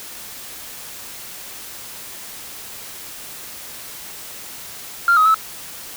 sine tone with pitch steps, 1389 / 1264 / 1303 Hz, F6 / D#6 / E6, -10 / +27 / -20 cents, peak -9 dBFS, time 5.08-5.344 s, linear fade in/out 2 ms, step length 88 ms, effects tanh soft clip ceiling -7 dBFS + white hiss -35 dBFS RMS until 5.96 s

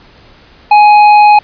sine tone with hard clipping, 836 Hz, G#5, 11 cents sharp, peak -3 dBFS, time 0.71-1.39 s, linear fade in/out 5 ms, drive 7 dB, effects pink hiss -41 dBFS RMS until 1.43 s + resampled to 11025 Hz

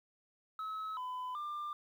sine tone with pitch steps, 1289 / 1006 / 1193 Hz, E6 / B5 / D6, -39 / +32 / +27 cents, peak -35 dBFS, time 0.59-1.73 s, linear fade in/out 2 ms, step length 380 ms, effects tanh soft clip ceiling -37 dBFS + 11-bit

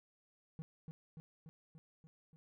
triangle tone with echo, 159.4 Hz, D#3, 42 cents sharp, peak -40 dBFS, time 0.59-0.62 s, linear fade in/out 0 ms, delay 290 ms, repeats 6, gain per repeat -3 dB, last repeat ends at 2.36 s, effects none

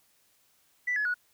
sine tone with pitch steps, 1975.5 / 1700 / 1463 Hz, B6 / G#6 / F#6, 0 / +40 / -20 cents, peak -25 dBFS, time 0.87-1.143 s, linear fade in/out 10 ms, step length 91 ms, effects tanh soft clip ceiling -21 dBFS + white hiss -67 dBFS RMS until 1.33 s

